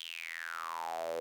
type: tone with high-pass filter sweep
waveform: sawtooth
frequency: 82.9 Hz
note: E2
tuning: 10 cents sharp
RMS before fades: -40 dBFS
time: 0-1.2 s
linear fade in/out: 0 ms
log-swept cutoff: 3300 to 490 Hz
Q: 8.8
effects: none